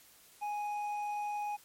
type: tone with hard clipping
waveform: triangle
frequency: 830.6 Hz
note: G#5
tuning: in tune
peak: -35 dBFS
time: 0.41-1.57 s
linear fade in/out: 20 ms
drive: 8 dB
effects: white hiss -60 dBFS RMS until 1.64 s + MP3 64 kbps